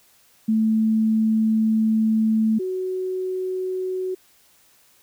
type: tone pair in turn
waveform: sine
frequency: 220 / 371.9 Hz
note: A3 / F#4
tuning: 0 / +9 cents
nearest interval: major sixth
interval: 909 cents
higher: second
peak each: -16 / -23 dBFS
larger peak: first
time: 0.48-2.59 / 2.59-4.15 s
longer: first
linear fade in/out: 10 ms
effects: white hiss -57 dBFS RMS until 5.02 s